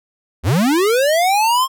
square linear sweep, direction up, 64 to 1076 Hz, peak -13 dBFS, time 0.43-1.68 s, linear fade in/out 50 ms, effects none

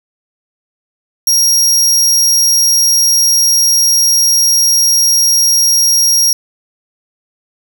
sawtooth tone, 5620 Hz, F8, 10 cents sharp, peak -5 dBFS, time 1.27-6.33 s, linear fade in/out 2 ms, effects none

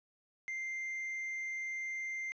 triangle tone, 2093 Hz, C7, in tune, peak -35 dBFS, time 0.48-2.32 s, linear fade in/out 0 ms, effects resampled to 16000 Hz

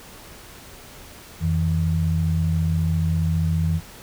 sine tone pair together, 86.8 / 161.51 Hz, F2 / E3, -10 / -35 cents, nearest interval major seventh, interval 1075 cents, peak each -21 dBFS, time 1.4-3.81 s, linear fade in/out 50 ms, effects pink hiss -43 dBFS RMS until 4.02 s

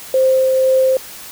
sine tone with tremolo, 523.3 Hz, C5, in tune, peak -9 dBFS, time 0.14-0.97 s, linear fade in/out 2 ms, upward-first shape triangle, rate 2 Hz, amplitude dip 25%, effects white hiss -34 dBFS RMS until 1.31 s

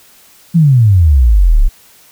sine exponential sweep, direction down, 175.8 to 30.87 Hz, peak -4 dBFS, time 0.54-1.69 s, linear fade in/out 20 ms, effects white hiss -44 dBFS RMS until 2.11 s

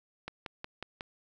click train, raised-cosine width 0.3 ms, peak -22 dBFS, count 5, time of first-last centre 0.28-1.009 s, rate 5.49 Hz, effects none

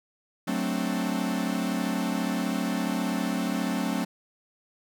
45% pulse chord, D dominant seventh, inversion first, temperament equal, 185 / 220 / 261.6 / 293.7 Hz, F#3 / A3 / C4 / D4, 0 / 0 / 0 / 0 cents, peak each -31 / -31 / -31 / -34 dBFS, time 0.47-4.05 s, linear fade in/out 10 ms, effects none

